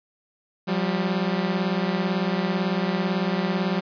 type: beating tone pair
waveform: sawtooth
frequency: 178 / 196 Hz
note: F3 / G3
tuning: +33 / 0 cents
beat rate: 18 Hz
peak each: -21 dBFS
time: 0.67-3.81 s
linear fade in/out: 20 ms
effects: resampled to 11025 Hz + 9-bit